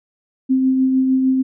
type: tone with tremolo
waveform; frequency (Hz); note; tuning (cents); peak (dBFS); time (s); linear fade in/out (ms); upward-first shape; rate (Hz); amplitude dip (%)
sine; 261.7; C4; 0; -11; 0.49-1.43; 20; triangle; 6.6; 35
effects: none